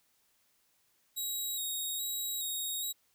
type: tone with vibrato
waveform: 10% pulse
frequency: 3800 Hz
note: A#7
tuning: 33 cents sharp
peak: -27 dBFS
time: 1.16-2.93 s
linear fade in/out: 20 ms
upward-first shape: square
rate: 1.2 Hz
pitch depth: 19 cents each way
effects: white hiss -72 dBFS RMS until 3.14 s